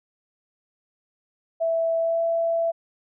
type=tone with pitch glide; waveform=sine; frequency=659.3 to 666.6 Hz; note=E5 to E5; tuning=0 to +19 cents; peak=-20 dBFS; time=1.6-2.72 s; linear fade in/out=20 ms; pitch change=+19 cents; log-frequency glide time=1.98-2.21 s; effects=none